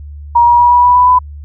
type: tone with pitch steps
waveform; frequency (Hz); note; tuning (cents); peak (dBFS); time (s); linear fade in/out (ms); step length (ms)
sine; 949 / 957.3 / 965.6 / 974 / 982.5 / 991 / 999.6; A#5 / A#5 / B5 / B5 / B5 / B5 / B5; +31 / +46 / -39 / -24 / -9 / +6 / +21; -4; 0.35-1.19; 10; 120
effects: added 73 Hz sine -26 dBFS peak until 1.44 s